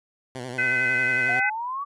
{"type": "tone with vibrato", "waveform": "10% pulse", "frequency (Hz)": 125.6, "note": "B2", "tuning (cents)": 30, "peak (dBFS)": -24, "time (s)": [0.35, 1.4], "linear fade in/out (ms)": 2, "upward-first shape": "sine", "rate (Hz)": 11, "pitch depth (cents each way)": 76}
{"type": "harmonic tone", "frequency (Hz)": 507, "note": "B4", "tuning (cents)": 45, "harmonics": [3, 4, 5], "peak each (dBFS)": [-23, -24, -29], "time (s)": [0.58, 1.5], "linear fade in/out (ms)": 10}
{"type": "exponential sweep", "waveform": "sine", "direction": "up", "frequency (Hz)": [698, 1164], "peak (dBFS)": -27, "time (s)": [1.28, 1.85], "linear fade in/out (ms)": 20}
{"effects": ["resampled to 24000 Hz"]}